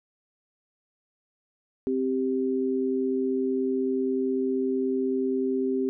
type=tone pair together; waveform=sine; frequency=261.6 / 392 Hz; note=C4 / G4; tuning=0 / 0 cents; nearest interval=perfect fifth; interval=700 cents; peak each=-26 dBFS; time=1.87-5.89 s; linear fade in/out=0 ms; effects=none